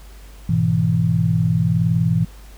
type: chord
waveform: sine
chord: E major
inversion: first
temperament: equal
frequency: 103.83 / 123.47 / 164.81 Hz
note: G#2 / B2 / E3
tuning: 0 / 0 / 0 cents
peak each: -21 / -20 / -17 dBFS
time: 0.49-2.25 s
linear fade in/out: 5 ms
effects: added 50 Hz sine -38 dBFS peak until 2.57 s + pink hiss -48 dBFS RMS until 2.57 s